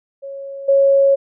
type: tone with level steps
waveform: sine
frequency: 551 Hz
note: C#5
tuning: 11 cents flat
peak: -27 / -9 dBFS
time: 0.22-1.16 s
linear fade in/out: 20 ms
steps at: 0.68 s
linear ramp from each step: 10 ms
effects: none